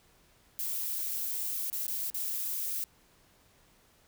violet noise with dropouts, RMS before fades -34 dBFS, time 0.59-2.84 s, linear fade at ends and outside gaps 0 ms, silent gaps 1.7-1.728 / 1.866-1.88 / 2.101-2.144 s, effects pink hiss -64 dBFS RMS until 4.07 s

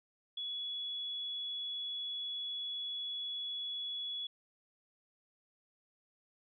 sine tone, 3387 Hz, G#7, 33 cents sharp, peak -37 dBFS, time 0.37-4.27 s, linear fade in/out 5 ms, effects none

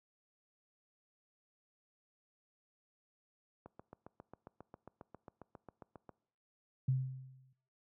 click train, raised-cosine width 1 ms, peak -36 dBFS, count 19, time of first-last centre 3.66-6.092 s, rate 7.4 Hz
sine tone with exponential decay, 130.81 Hz, C3, in tune, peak -26 dBFS, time 6.88-7.53 s, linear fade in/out 5 ms, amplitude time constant 140 ms
effects noise-tail reverb RT60 0.7 s tail -23 dB re dry + high-pass 80 Hz 12 dB/octave

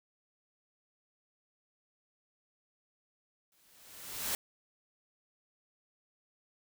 white noise with exponential growth, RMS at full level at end -32 dBFS, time 3.52-4.35 s, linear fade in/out 1 ms, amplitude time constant 180 ms, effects none

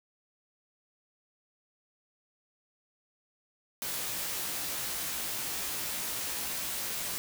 white noise with comb filter, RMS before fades -35 dBFS, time 3.82-7.18 s, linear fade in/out 0 ms, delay 17 ms, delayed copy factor +1, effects none

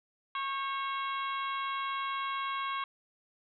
harmonic tone with a mistuned harmonic, 548 Hz, C#5, 20 cents flat, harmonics 2 / 3 / 4 / 5 / 6 / 7, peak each -33 / -43 / -42 / -45 / -44 / -49 dBFS, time 0.35-2.84 s, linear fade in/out 2 ms, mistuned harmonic 3, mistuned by -52 cents, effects none

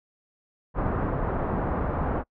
pink low-pass noise, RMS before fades -27 dBFS, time 0.74-2.24 s, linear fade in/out 50 ms, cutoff 1300 Hz, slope 24 dB/octave, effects noise-tail reverb RT60 0.1 s tail -25 dB re dry

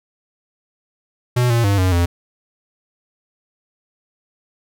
square tone with pitch steps, 123.3 / 117.3 / 100 / 92.6 / 86.4 Hz, B2 / A#2 / G2 / F#2 / F2, -2 / +11 / +35 / +2 / -18 cents, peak -14 dBFS, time 1.36-2.06 s, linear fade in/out 10 ms, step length 140 ms, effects none

